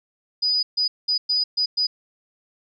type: tone bursts at uneven times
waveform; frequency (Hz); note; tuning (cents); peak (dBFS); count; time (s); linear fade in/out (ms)
sine; 4955; D#8; -8; -18; 6; 0.42-0.63 / 0.77-0.88 / 1.08-1.18 / 1.29-1.44 / 1.57-1.66 / 1.77-1.87; 10
effects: none